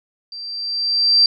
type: tone with level ramp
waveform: sine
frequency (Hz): 4699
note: D8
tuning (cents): 0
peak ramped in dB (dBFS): -30 to -8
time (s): 0.32-1.26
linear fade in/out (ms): 2
effects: none